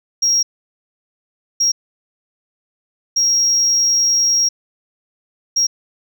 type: tone bursts at uneven times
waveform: sine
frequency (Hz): 5610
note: F8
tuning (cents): +7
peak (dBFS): -10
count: 4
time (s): 0.22-0.43 / 1.6-1.72 / 3.16-4.49 / 5.56-5.67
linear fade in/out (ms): 10
effects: tanh soft clip ceiling -10 dBFS

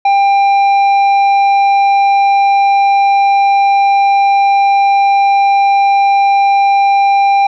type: tone with tanh clipping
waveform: sine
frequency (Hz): 795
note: G5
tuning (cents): +24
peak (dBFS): -8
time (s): 0.05-7.47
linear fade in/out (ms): 5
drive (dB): 8
effects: none

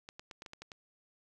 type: clicks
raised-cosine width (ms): 0.2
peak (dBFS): -29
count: 8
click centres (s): 0.089 / 0.195 / 0.312 / 0.421 / 0.462 / 0.534 / 0.62 / 0.718
effects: none

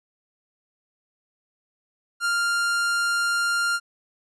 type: tone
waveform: 45% pulse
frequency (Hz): 1396.9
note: F6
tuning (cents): 0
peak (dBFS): -21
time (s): 2.2-3.8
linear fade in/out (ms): 50
effects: resampled to 24000 Hz

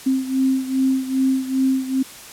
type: beating tone pair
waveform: sine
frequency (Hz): 263.2 / 265.7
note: C4 / C4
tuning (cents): +10 / +27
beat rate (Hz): 2.5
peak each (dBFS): -18 / -22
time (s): 0.06-2.03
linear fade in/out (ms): 10
effects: white hiss -39 dBFS RMS until 2.32 s + low-pass 12000 Hz 12 dB/octave

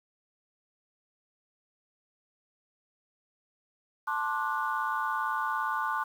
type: chord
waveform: sine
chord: D dominant seventh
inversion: second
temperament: just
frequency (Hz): 881 / 1057.2 / 1174.7 / 1468.3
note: A5 / C6 / D6 / F#6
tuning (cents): +2 / +18 / 0 / -14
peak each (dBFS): -33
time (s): 4.07-6.04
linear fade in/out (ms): 10
effects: tanh soft clip ceiling -18 dBFS + 9-bit

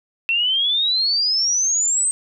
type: exponential sweep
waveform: sine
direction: up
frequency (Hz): 2675 to 8372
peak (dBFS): -16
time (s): 0.29-2.11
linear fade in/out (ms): 0
effects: none

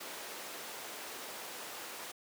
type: high-pass noise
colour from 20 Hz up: pink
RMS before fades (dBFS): -45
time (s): 0-2.12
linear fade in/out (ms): 10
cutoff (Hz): 440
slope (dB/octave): 12
effects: none

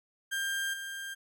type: tone with level steps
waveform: 35% pulse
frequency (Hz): 1594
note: G6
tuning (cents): +28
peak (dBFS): -29 / -36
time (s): 0.31-1.15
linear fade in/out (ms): 20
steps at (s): 0.73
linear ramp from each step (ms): 10
effects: none

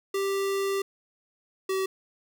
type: tone pair in turn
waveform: square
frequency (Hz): 392.7 / 382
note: G4 / G4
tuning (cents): +3 / -45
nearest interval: unison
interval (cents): 48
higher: first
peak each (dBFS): -26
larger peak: neither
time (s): 0.14-0.82 / 1.69-1.86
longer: first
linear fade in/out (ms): 5
effects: 10-bit

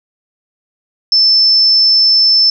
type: tone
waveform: sine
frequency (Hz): 5290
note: E8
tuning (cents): +5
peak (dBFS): -6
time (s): 1.12-2.5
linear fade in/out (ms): 2
effects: none

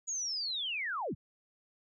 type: linear sweep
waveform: sine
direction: down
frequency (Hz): 6840 to 59.4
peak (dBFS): -33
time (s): 0.07-1.15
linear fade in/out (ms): 20
effects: none

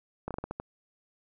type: slowing click train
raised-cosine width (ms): 1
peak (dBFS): -20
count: 7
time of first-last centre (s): 0.28-0.6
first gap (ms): 27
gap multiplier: 1.27
effects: none

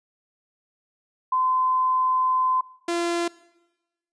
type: tone pair in turn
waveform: sine / sawtooth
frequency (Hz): 1027 / 342.7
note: C6 / F4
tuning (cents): -33 / -33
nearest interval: octave + perfect fifth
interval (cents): 1900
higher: first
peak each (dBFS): -19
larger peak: neither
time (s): 1.32-2.61 / 2.88-3.28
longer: first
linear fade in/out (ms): 5
effects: noise-tail reverb RT60 1.0 s tail -20 dB re dry + resampled to 22050 Hz

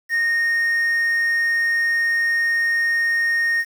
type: tone with quantisation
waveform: triangle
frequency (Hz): 1851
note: A#6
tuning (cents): -13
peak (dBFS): -15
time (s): 0.09-3.65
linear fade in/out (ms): 50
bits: 7
effects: none

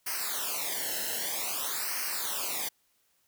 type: noise with flanger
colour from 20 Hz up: white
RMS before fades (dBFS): -33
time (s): 0.06-2.69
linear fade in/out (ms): 10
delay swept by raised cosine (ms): 0.27 to 0.86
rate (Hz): 0.52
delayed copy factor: -1
effects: white hiss -71 dBFS RMS until 3.27 s

